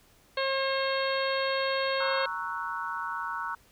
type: harmonic tone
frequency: 538 Hz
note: C5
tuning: 48 cents sharp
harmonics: 1 / 2 / 3 / 4 / 5 / 6 / 7 / 8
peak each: -29 / -33 / -34 / -38 / -39 / -40 / -40 / -37 dBFS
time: 0.37-2.26 s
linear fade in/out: 5 ms
type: chord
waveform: sine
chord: F# dominant seventh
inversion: first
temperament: equal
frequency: 932.3 / 1108.7 / 1318.5 / 1480 Hz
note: A#5 / C#6 / E6 / F#6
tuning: 0 / 0 / 0 / 0 cents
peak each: -36 / -37 / -37 / -36 dBFS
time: 2-3.55 s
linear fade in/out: 5 ms
effects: pink hiss -61 dBFS RMS until 3.71 s